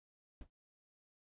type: noise with exponential decay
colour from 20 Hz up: brown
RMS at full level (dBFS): -44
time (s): 0.41-0.5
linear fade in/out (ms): 2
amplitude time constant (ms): 18
effects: resampled to 8000 Hz